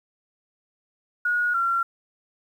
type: tone pair in turn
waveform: sine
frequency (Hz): 1448 / 1369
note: F#6 / F6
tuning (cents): -38 / -35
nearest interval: minor second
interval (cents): 97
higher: first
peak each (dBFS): -20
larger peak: neither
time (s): 1.25-1.54 / 1.54-1.83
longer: neither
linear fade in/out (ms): 5
effects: 9-bit